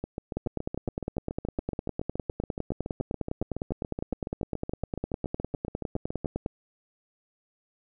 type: two click trains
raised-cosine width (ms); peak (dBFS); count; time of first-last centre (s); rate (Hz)
2; -19 / -16; 45 / 61; 0.04-6.246 / 0.37-6.461; 7.09 / 9.85
effects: none